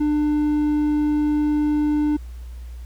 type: tone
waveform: triangle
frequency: 298.4 Hz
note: D4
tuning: 28 cents sharp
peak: -15 dBFS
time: 0-2.17 s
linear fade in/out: 10 ms
effects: added 60 Hz sine -32 dBFS peak until 2.85 s + pink hiss -54 dBFS RMS until 2.85 s